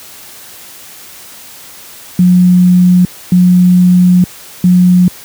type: tone bursts at uneven times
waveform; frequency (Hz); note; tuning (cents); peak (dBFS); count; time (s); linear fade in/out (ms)
sine; 180; F#3; -47; -3; 3; 2.19-3.05 / 3.32-4.24 / 4.64-5.08; 2
effects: white hiss -33 dBFS RMS until 5.24 s + high-pass 60 Hz 12 dB/octave